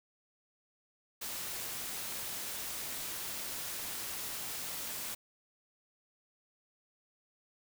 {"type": "noise", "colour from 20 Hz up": "white", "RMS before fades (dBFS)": -40, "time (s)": [1.21, 5.15], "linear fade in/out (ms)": 10, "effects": []}